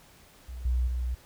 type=tone with level steps; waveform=sine; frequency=61.74 Hz; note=B1; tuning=in tune; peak=-36 / -23 / -27 dBFS; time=0.48-1.15 s; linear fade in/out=10 ms; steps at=0.65 / 0.87 s; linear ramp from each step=5 ms; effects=pink hiss -56 dBFS RMS until 1.25 s